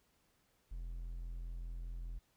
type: tone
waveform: triangle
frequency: 42.47 Hz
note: F1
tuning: 48 cents flat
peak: -39 dBFS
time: 0.71-2.19 s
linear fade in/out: 10 ms
effects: pink hiss -75 dBFS RMS until 2.36 s